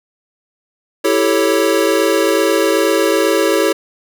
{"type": "chord", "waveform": "square", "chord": "A dominant seventh", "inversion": "second", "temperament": "equal", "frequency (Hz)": [329.6, 392, 440, 554.4], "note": ["E4", "G4", "A4", "C#5"], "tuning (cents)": [0, 0, 0, 0], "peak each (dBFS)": -18, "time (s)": [1.04, 3.73], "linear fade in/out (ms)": 10, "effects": []}